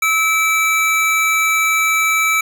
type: tone pair together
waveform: square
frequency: 1300 / 2313 Hz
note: E6 / D7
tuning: -24 / -27 cents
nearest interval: minor seventh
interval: 997 cents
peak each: -19 / -15 dBFS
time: 0.02-2.41 s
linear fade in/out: 5 ms
effects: none